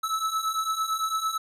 square beating tone pair, 1300 / 1308.9 Hz, E6 / E6, -24 / -13 cents, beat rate 8.9 Hz, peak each -31 / -28 dBFS, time 0.03-1.38 s, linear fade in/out 10 ms, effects resampled to 32000 Hz

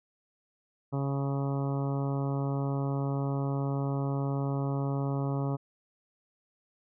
harmonic tone, 138.59 Hz, C#3, in tune, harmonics 1 / 2 / 3 / 4 / 5 / 6 / 7 / 8 / 9, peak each -29 / -35 / -39 / -41 / -43 / -45 / -46 / -47 / -48 dBFS, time 0.92-5.57 s, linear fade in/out 20 ms, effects none

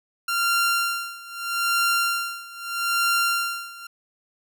sawtooth tone with tremolo, 1384 Hz, F6, 16 cents flat, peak -15 dBFS, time 0.28-3.87 s, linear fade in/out 5 ms, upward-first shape sine, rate 0.79 Hz, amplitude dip 90%, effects none

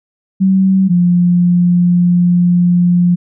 sine tone pair in turn, 190.7 / 176.19 Hz, G3 / F3, -47 / +16 cents, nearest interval minor second, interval 137 cents, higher first, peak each -7 dBFS, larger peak neither, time 0.4-0.89 / 0.89-3.16 s, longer second, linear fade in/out 20 ms, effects none

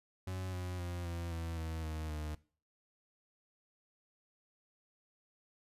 40% pulse tone with pitch steps, 93 / 90.4 / 87.88 / 85.43 / 83.05 / 80.73 / 78.47 / 76.28 Hz, F#2 / F#2 / F2 / F2 / E2 / E2 / D#2 / D#2, +9 / -40 / +11 / -38 / +13 / -36 / +15 / -34 cents, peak -37 dBFS, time 0.27-2.35 s, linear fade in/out 5 ms, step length 260 ms, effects noise-tail reverb RT60 0.4 s tail -20 dB re dry + resampled to 32000 Hz

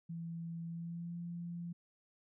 sine tone with pitch glide, 167 to 171.79 Hz, E3 to F3, +23 to -28 cents, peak -40 dBFS, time 0.09-1.73 s, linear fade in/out 10 ms, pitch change +49 cents, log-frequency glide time 0.67-1.16 s, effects none

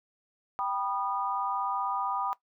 sine chord, G augmented, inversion none, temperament just, 784 / 980 / 1225 Hz, G5 / B5 / D#6, 0 / -14 / -27 cents, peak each -33 dBFS, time 0.59-2.33 s, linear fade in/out 0 ms, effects noise-tail reverb RT60 0.1 s tail -17 dB re dry

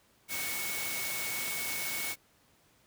sine tone in noise, 2217 Hz, C#7, in tune, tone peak -38 dBFS, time 0.28-2.16 s, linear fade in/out 50 ms, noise white, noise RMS -36 dBFS, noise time 0.28-2.16 s, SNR -5 dB, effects pink hiss -66 dBFS RMS until 2.86 s + high-pass 60 Hz 12 dB/octave

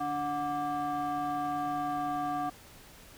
sine tone with frequency modulation, 731 Hz, F#5, 21 cents flat, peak -28 dBFS, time 0-2.5 s, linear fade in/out 10 ms, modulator 440 Hz, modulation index 1, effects tanh soft clip ceiling -27 dBFS + pink hiss -53 dBFS RMS until 3.17 s

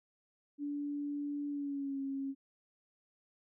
sine tone with pitch glide, 289 to 272.8 Hz, D4 to C#4, -28 to -28 cents, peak -35 dBFS, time 0.58-2.35 s, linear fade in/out 50 ms, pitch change -100 cents, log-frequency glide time 1.49-2 s, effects none

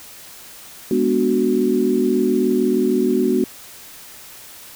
sine chord, G# half-diminished seventh, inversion none, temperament equal, 207.7 / 246.9 / 293.7 / 370 Hz, G#3 / B3 / D4 / F#4, 0 / 0 / 0 / 0 cents, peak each -23 / -19 / -23 / -18 dBFS, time 0.91-3.44 s, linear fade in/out 2 ms, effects white hiss -40 dBFS RMS until 4.75 s

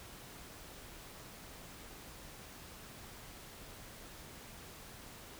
silence, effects pink hiss -52 dBFS RMS until 5.39 s

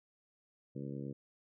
harmonic tone, 69.3 Hz, C#2, in tune, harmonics 2 / 3 / 4 / 5 / 6 / 7 / 8, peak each -43 / -45 / -46 / -49 / -53 / -51 / -60 dBFS, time 0.75-1.13 s, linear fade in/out 10 ms, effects none

